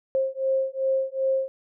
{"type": "beating tone pair", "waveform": "sine", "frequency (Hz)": [531, 533.6], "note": ["C5", "C5"], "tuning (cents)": [25, 34], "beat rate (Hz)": 2.6, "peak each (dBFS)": -25, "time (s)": [0.15, 1.48], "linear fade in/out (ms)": 0, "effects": []}